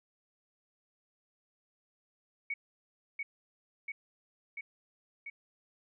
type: tone with echo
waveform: sine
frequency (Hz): 2233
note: C#7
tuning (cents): +12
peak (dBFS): -32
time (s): 2.5-2.54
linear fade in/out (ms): 5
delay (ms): 690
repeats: 4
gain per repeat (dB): -2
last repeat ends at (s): 5.3
effects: none